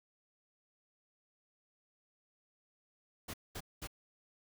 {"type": "noise bursts", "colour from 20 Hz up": "pink", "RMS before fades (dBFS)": -43, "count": 3, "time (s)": [3.28, 3.874], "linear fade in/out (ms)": 10, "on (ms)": 58, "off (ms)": 210, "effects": []}